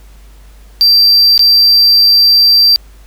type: tone with dropouts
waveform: triangle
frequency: 4699 Hz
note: D8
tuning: in tune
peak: -3 dBFS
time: 0.81-2.76 s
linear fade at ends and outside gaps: 0 ms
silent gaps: 1.378-1.393 s
effects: added 50 Hz sine -35 dBFS peak until 3.06 s + pink hiss -47 dBFS RMS until 3.06 s